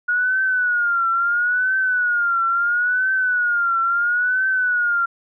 sine tone with vibrato, 1444 Hz, F#6, 43 cents flat, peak -16 dBFS, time 0.08-5.06 s, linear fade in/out 10 ms, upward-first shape triangle, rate 0.74 Hz, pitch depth 120 cents each way, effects none

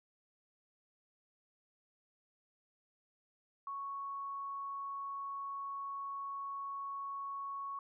sine tone, 1108.7 Hz, C#6, in tune, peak -39 dBFS, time 3.67-7.79 s, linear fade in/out 2 ms, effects none

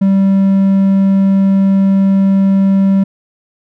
triangle tone, 194.5 Hz, G3, 13 cents flat, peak -5 dBFS, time 0.01-3.04 s, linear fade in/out 10 ms, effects none

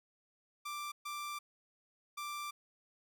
sawtooth tone bursts at uneven times, 1178 Hz, D6, 5 cents sharp, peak -36 dBFS, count 3, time 0.65-0.92 / 1.05-1.39 / 2.17-2.51 s, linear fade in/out 10 ms, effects none

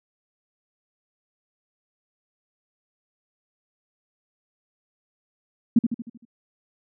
sine tone with echo, 233.1 Hz, A#3, in tune, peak -11 dBFS, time 5.76-5.79 s, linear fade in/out 5 ms, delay 77 ms, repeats 6, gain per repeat -6 dB, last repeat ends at 6.252 s, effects none

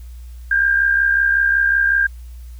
sine tone with amplitude modulation, 1600 Hz, G6, 35 cents sharp, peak -10 dBFS, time 0.51-2.07 s, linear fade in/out 5 ms, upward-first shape sine, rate 65.4 Hz, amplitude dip 55%, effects added 60 Hz sine -32 dBFS peak until 2.59 s + white hiss -54 dBFS RMS until 2.59 s

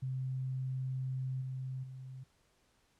sine tone with level steps, 130.5 Hz, C3, 4 cents flat, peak -34 / -37 / -44 dBFS, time 0.02-2.24 s, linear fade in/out 10 ms, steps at 1.41 / 1.83 s, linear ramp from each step 10 ms, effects pink hiss -72 dBFS RMS until 2.99 s + low-pass 10000 Hz 12 dB/octave

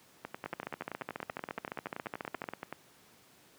two click trains, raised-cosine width 0.5 ms, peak -21 / -23 dBFS, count 30 / 27, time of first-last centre 0.46-2.488 / 0.25-2.726 s, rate 14.3 / 10.5 Hz, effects pink hiss -61 dBFS RMS until 3.58 s + high-pass 150 Hz 12 dB/octave

